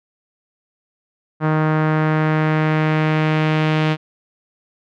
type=tone with low-pass filter sweep; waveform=sawtooth; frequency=155.56 Hz; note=D#3; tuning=in tune; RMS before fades=-17 dBFS; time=1.4-3.97 s; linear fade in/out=50 ms; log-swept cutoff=1400 to 3000 Hz; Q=1.6; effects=none